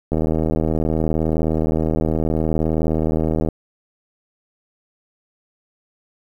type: click train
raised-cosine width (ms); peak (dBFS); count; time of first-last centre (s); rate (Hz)
2; -7; 268; 0.12-3.487; 79.3
effects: 8-bit